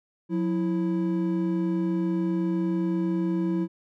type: tone pair together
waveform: triangle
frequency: 180.24 / 329.6 Hz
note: F#3 / E4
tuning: -45 / 0 cents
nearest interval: minor seventh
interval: 1045 cents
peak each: -24 dBFS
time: 0.29-3.68 s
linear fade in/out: 50 ms
effects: none